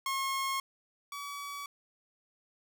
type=tone pair in turn; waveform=sawtooth; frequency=1080 / 1140.1 Hz; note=C#6 / C#6; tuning=-45 / +48 cents; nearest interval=minor second; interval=93 cents; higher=second; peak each=-27 / -35 dBFS; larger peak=first; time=0.06-0.6 / 1.12-1.66 s; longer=neither; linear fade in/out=2 ms; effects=none